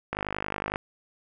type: click train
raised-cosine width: 0.5 ms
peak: -14 dBFS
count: 33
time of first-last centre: 0.13-0.759 s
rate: 50.9 Hz
effects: none